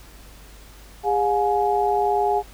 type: tone cluster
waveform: sine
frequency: 408.6 / 719 / 840 Hz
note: G#4 / F#5 / G#5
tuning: -28 / -50 / +19 cents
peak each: -22 dBFS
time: 1.03-2.43 s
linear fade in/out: 50 ms
effects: added 50 Hz sine -44 dBFS peak until 2.53 s + pink hiss -48 dBFS RMS until 2.53 s